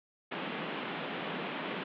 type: band-pass noise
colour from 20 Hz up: pink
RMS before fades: -38 dBFS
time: 0.31-1.84 s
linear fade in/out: 10 ms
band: 160 to 3400 Hz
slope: 48 dB/octave
effects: none